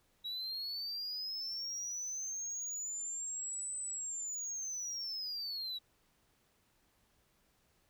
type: linear two-way sweep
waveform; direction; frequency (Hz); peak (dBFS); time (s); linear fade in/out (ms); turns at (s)
sine; up then down; 3861 to 8090 to 3861; -35; 0.24-5.79; 20; 3.78
effects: tanh soft clip ceiling -37 dBFS + pink hiss -73 dBFS RMS until 7.89 s